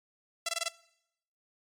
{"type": "tone bursts", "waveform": "5% pulse", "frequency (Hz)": 671, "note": "E5", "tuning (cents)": 31, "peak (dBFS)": -18, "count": 5, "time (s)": [0.46, 0.685], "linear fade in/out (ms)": 5, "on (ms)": 29, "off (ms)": 20, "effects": ["noise-tail reverb RT60 0.8 s tail -21 dB re dry", "MP3 64 kbps"]}